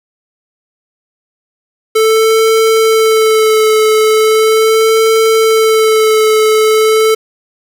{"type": "tone with vibrato", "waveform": "square", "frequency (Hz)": 439.3, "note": "A4", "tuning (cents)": -3, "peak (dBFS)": -7, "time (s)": [1.95, 7.15], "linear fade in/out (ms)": 10, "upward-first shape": "sine", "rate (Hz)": 0.39, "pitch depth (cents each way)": 22, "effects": ["7-bit"]}